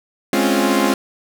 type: chord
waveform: sawtooth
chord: Db major seventh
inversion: second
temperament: equal with one note detuned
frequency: 209.1 / 261.6 / 277.2 / 349.2 Hz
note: Ab3 / C4 / Db4 / F4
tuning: +12 / 0 / 0 / 0 cents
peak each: -16 dBFS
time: 0.33-0.94 s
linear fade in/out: 2 ms
effects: none